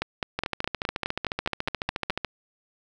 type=two click trains; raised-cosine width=0.3 ms; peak=-10 / -11 dBFS; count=11 / 27; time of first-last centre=0.02-2.099 / 0.39-2.247 s; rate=4.81 / 14 Hz; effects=none